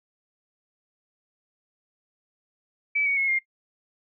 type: tone with pitch steps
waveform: sine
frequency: 2300 / 2238 / 2178 / 2120 Hz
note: D7 / C#7 / C#7 / C7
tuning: -37 / +16 / -31 / +22 cents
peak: -21 dBFS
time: 2.95-3.39 s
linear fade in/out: 10 ms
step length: 110 ms
effects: noise-tail reverb RT60 0.1 s tail -18 dB re dry